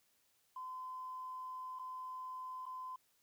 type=tone with dropouts; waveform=triangle; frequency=1024 Hz; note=C6; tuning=38 cents flat; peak=-39 dBFS; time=0.56-2.96 s; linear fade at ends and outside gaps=5 ms; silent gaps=1.789-1.794 / 2.656-2.663 s; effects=tanh soft clip ceiling -41 dBFS + white hiss -75 dBFS RMS until 3.22 s